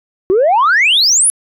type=exponential sweep; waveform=sine; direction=up; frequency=356.7 to 11000 Hz; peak=-6 dBFS; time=0.3-1.3 s; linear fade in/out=0 ms; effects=tanh soft clip ceiling -5 dBFS